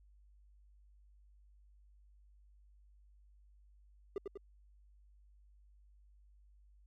triangle tone with echo, 398.6 Hz, G4, 29 cents sharp, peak -33 dBFS, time 4.16-4.18 s, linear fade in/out 2 ms, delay 97 ms, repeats 2, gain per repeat -4 dB, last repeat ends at 4.374 s, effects added 50 Hz sine -61 dBFS peak until 6.86 s

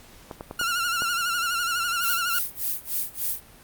clicks, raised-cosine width 1 ms, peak -20 dBFS, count 5, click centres 0.312 / 0.409 / 0.511 / 0.613 / 1.021 s
sawtooth tone with vibrato, 1396.9 Hz, F6, in tune, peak -20 dBFS, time 0.59-2.39 s, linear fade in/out 5 ms, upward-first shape sine, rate 12 Hz, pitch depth 66 cents each way
violet noise with tremolo, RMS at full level -25 dBFS, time 2.02-3.41 s, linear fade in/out 10 ms, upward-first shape sine, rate 3.4 Hz, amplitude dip 95%
effects pink hiss -50 dBFS RMS until 3.63 s + Opus 48 kbps

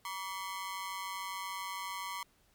sawtooth ring-modulated tone, 1054 Hz, C6, 12 cents sharp, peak -31 dBFS, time 0.05-2.23 s, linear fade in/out 2 ms, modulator 93.6 Hz, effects pink hiss -69 dBFS RMS until 2.54 s + MP3 96 kbps

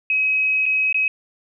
sine tone with dropouts, 2545 Hz, D#7, 39 cents sharp, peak -16 dBFS, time 0.1-1.08 s, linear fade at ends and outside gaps 2 ms, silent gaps 0.657-0.662 / 0.927-0.944 s, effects none

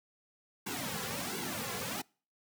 pink noise with flanger, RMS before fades -37 dBFS, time 0.66-2.02 s, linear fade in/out 10 ms, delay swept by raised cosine 1.6 to 3.3 ms, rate 1.4 Hz, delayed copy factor -0.95, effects noise-tail reverb RT60 0.4 s tail -26 dB re dry + high-pass 150 Hz 12 dB/octave

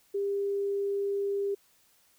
sine tone, 399.7 Hz, G4, 34 cents sharp, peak -27 dBFS, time 0.14-1.55 s, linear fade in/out 10 ms, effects white hiss -65 dBFS RMS until 2.18 s

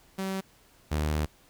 sawtooth tone pair in turn, 191.6 / 76.04 Hz, G3 / D#2, -39 / -39 cents, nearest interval octave + major third, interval 1600 cents, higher first, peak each -26 / -22 dBFS, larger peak second, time 0.18-0.41 / 0.91-1.26 s, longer second, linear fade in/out 10 ms, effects pink hiss -60 dBFS RMS until 1.49 s

